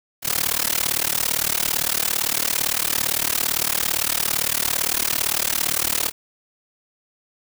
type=noise with amplitude modulation; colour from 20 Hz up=white; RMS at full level=-18 dBFS; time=0.22-6.12 s; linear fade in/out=50 ms; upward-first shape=sine; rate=37.7 Hz; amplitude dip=100%; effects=none